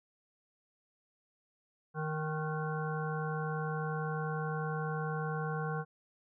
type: harmonic tone with a mistuned harmonic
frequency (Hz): 155.4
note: D#3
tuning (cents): -2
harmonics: 1 / 3 / 5 / 7 / 9 / 10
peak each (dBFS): -35 / -40 / -42 / -43 / -45 / -45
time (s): 1.94-5.85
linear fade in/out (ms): 50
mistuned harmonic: 10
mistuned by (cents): -53
effects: none